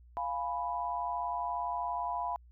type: chord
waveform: sine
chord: F diminished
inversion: none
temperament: equal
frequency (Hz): 698.5 / 830.6 / 987.8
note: F5 / Ab5 / Cb6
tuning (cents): 0 / 0 / 0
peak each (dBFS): -37 / -39 / -34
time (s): 0.17-2.36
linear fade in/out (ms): 0
effects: added 60 Hz sine -54 dBFS peak until 2.51 s